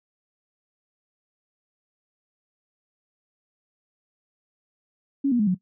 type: tone with pitch steps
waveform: sine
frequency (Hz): 277.2 / 241.3 / 210.1 / 182.88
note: C#4 / B3 / G#3 / F#3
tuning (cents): 0 / -40 / +20 / -20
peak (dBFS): -18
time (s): 5.24-5.548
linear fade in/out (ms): 10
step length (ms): 77
effects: noise-tail reverb RT60 0.1 s tail -18 dB re dry